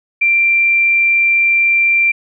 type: tone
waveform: sine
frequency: 2362 Hz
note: D7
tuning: 9 cents sharp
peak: -9 dBFS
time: 0.21-2.12 s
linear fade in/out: 10 ms
effects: none